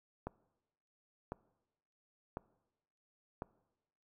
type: click train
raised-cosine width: 1 ms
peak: -25 dBFS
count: 4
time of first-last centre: 0.27-3.421 s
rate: 0.952 Hz
effects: noise-tail reverb RT60 1.0 s tail -22 dB re dry